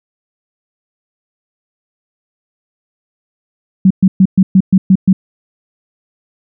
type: tone bursts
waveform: sine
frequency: 189.1 Hz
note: F#3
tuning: 38 cents sharp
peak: -3 dBFS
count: 8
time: 3.85-5.13 s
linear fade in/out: 5 ms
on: 55 ms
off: 120 ms
effects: none